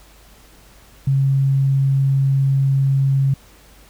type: tone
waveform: sine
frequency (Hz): 136.2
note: C#3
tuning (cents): -30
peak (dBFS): -13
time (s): 1.07-3.34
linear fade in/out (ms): 5
effects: added 50 Hz sine -48 dBFS peak until 3.89 s + pink hiss -49 dBFS RMS until 3.89 s